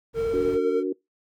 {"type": "noise", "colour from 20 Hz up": "brown", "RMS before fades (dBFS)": -34, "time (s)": [0.13, 0.59], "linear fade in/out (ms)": 50}
{"type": "tone with vibrato", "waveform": "triangle", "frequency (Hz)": 455.6, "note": "A#4", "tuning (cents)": -40, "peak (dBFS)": -20, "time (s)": [0.14, 0.84], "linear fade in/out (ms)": 50, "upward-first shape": "square", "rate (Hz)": 19, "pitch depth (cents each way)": 15}
{"type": "chord", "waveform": "sine", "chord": "D augmented", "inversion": "none", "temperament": "equal with one note detuned", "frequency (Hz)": [288.5, 370, 466.2], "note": ["D4", "F#4", "A#4"], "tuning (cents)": [-31, 0, 0], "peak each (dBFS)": [-28, -26, -31], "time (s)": [0.33, 0.93], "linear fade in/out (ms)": 10}
{"effects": ["noise-tail reverb RT60 0.2 s tail -24 dB re dry", "high-pass 60 Hz 12 dB/octave"]}